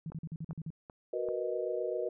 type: tone bursts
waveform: sine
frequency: 160.3 Hz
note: E3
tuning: 48 cents flat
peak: -36 dBFS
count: 8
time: 0.06-0.704 s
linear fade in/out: 2 ms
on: 42 ms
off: 44 ms
type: click train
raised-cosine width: 1 ms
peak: -32 dBFS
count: 4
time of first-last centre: 0.12-1.287 s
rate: 2.57 Hz
type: chord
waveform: sine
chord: B major seventh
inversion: second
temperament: equal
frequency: 370 / 466.2 / 493.9 / 622.3 Hz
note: F#4 / A#4 / B4 / D#5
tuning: 0 / 0 / 0 / 0 cents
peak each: -37 dBFS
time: 1.13-2.09 s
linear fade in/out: 5 ms
effects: none